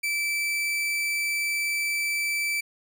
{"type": "tone", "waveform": "40% pulse", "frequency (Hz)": 2323, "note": "D7", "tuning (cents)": -20, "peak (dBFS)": -24, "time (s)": [0.03, 2.61], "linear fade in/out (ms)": 10, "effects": []}